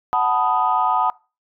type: chord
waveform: sine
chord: B dominant seventh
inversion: second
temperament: equal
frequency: 740 / 880 / 987.8 / 1244.5 Hz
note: F#5 / A5 / B5 / D#6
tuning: 0 / 0 / 0 / 0 cents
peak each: -21 dBFS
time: 0.13-1.1 s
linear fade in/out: 0 ms
effects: noise-tail reverb RT60 0.3 s tail -22 dB re dry + tanh soft clip ceiling -6 dBFS